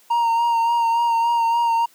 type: tone with vibrato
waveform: triangle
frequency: 930 Hz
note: A#5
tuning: 4 cents flat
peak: -14 dBFS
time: 0.1-1.86 s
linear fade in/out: 10 ms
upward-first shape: sine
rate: 3.5 Hz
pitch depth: 26 cents each way
effects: white hiss -54 dBFS RMS until 1.94 s + high-pass 200 Hz 12 dB/octave